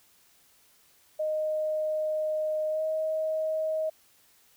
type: tone with pitch glide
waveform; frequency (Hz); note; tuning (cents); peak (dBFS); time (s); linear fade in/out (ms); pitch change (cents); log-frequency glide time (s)
sine; 619 to 629.8; D#5 to D#5; -9 to +21; -26; 1.19-3.9; 10; +30; 2.7-2.83
effects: white hiss -62 dBFS RMS until 4.56 s